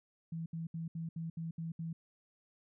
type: tone bursts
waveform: sine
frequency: 164.3 Hz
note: E3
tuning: 5 cents flat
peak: -37 dBFS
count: 8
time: 0.32-1.93 s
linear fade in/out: 5 ms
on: 140 ms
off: 70 ms
effects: none